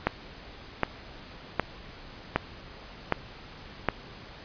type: click train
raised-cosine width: 0.5 ms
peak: -7 dBFS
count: 6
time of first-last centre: 0.07-3.887 s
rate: 1.31 Hz
effects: pink hiss -46 dBFS RMS until 4.44 s + resampled to 11025 Hz